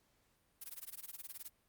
blue noise with tremolo, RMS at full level -45 dBFS, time 0.61-1.5 s, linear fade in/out 10 ms, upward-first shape sine, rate 19 Hz, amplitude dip 100%, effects pink hiss -75 dBFS RMS until 1.68 s + Opus 48 kbps

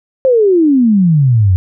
sine exponential sweep, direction down, 540 to 87.6 Hz, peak -6 dBFS, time 0.25-1.56 s, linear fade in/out 0 ms, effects none

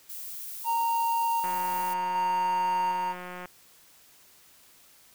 violet noise, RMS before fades -39 dBFS, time 0.09-1.94 s, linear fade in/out 10 ms
triangle tone with tremolo, 926 Hz, A#5, 12 cents flat, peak -22 dBFS, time 0.64-3.15 s, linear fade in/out 50 ms, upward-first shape square, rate 0.66 Hz, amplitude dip 30%
click train, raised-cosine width 0.5 ms, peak -25 dBFS, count 364, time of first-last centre 1.44-3.457 s, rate 180 Hz
effects white hiss -57 dBFS RMS until 5.14 s

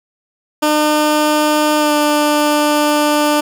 15% pulse tone with pitch glide, 302.3 to 297.3 Hz, D#4 to D4, -50 to +21 cents, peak -5 dBFS, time 0.62-3.41 s, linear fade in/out 10 ms, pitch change -29 cents, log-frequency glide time 1.77-1.93 s, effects none

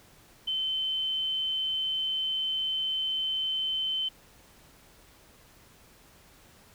sine tone, 3072 Hz, G7, 36 cents flat, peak -27 dBFS, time 0.47-4.09 s, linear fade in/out 10 ms, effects pink hiss -57 dBFS RMS until 6.74 s

